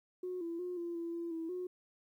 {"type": "tone with pitch steps", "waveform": "sine", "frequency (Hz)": [364.2, 336.2, 358.7, 342.7, 336.9, 339.1, 327, 362.3], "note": ["F#4", "E4", "F4", "F4", "E4", "E4", "E4", "F#4"], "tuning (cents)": [-27, 34, 46, -33, 38, 49, -14, -36], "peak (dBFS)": -36, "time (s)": [0.23, 1.67], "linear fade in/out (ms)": 5, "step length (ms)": 180, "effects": ["tanh soft clip ceiling -32 dBFS", "12-bit"]}